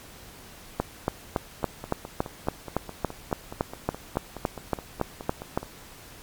two click trains, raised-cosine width 1 ms, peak -9 / -21 dBFS, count 18 / 20, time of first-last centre 0.8-5.575 / 1.63-5.63 s, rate 3.56 / 4.75 Hz, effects pink hiss -47 dBFS RMS until 6.22 s + MP3 96 kbps

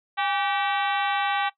harmonic tone with a mistuned harmonic, 385.6 Hz, G4, 28 cents flat, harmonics 2 / 3 / 4 / 5 / 6 / 7 / 8 / 9 / 10, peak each -25 / -29 / -31 / -33 / -35 / -36 / -37 / -38 / -39 dBFS, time 0.17-1.5 s, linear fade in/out 20 ms, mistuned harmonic 2, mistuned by +78 cents, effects noise-tail reverb RT60 0.1 s tail -19 dB re dry

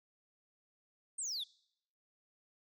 sine exponential sweep, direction down, 8870 to 3322 Hz, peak -34 dBFS, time 1.18-1.44 s, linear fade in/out 10 ms, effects noise-tail reverb RT60 0.7 s tail -25 dB re dry + tanh soft clip ceiling -36 dBFS

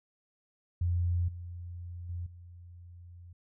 sine tone with level steps, 87.31 Hz, F2, in tune, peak -26 / -39 / -34 / -47 dBFS, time 0.81-3.33 s, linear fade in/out 5 ms, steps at 1.28 / 2.09 / 2.26 s, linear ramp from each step 5 ms, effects none

